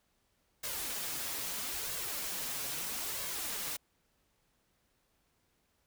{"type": "noise with flanger", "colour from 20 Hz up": "white", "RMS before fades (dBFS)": -38, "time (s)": [0.63, 3.77], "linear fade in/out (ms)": 10, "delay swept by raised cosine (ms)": [1.8, 7.4], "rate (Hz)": 0.77, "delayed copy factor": 0.55, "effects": ["pink hiss -75 dBFS RMS until 5.86 s"]}